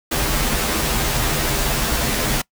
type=noise with comb filter; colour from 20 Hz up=pink; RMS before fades=-20 dBFS; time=0.11-2.42 s; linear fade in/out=10 ms; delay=11 ms; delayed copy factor=-1; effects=noise-tail reverb RT60 0.1 s tail -23 dB re dry